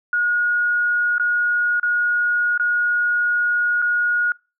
sine tone with dropouts, 1443 Hz, F#6, 44 cents flat, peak -16 dBFS, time 0.13-4.32 s, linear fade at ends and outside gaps 2 ms, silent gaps 1.182-1.197 / 1.798-1.83 / 2.577-2.597 / 3.819-3.823 s, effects noise-tail reverb RT60 0.3 s tail -25 dB re dry

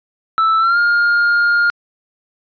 triangle tone with pitch glide, 1318.5 to 1413.1 Hz, E6 to F6, 0 to +20 cents, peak -9 dBFS, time 0.38-1.7 s, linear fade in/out 0 ms, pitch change +120 cents, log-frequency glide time 0.59-0.78 s, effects resampled to 11025 Hz

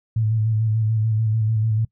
sine tone with vibrato, 110 Hz, A2, in tune, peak -17 dBFS, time 0.16-1.85 s, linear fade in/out 5 ms, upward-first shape square, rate 6.8 Hz, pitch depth 32 cents each way, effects noise-tail reverb RT60 0.1 s tail -23 dB re dry

